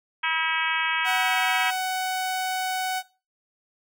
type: harmonic tone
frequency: 322.6 Hz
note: E4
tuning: 37 cents flat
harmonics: 3 / 4 / 5 / 6 / 7 / 8 / 9 / 10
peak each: -29 / -32 / -29 / -33 / -30 / -31 / -36 / -33 dBFS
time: 0.23-1.71 s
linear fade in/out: 10 ms
type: tone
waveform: sawtooth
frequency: 747 Hz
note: F#5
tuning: 16 cents sharp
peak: -21 dBFS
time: 1.04-3.03 s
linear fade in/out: 50 ms
effects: noise-tail reverb RT60 0.3 s tail -18 dB re dry